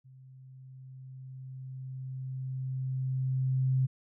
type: tone with level ramp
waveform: sine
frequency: 130.81 Hz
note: C3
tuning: in tune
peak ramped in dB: -51 to -23 dBFS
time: 0.04-3.87 s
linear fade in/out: 20 ms
effects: none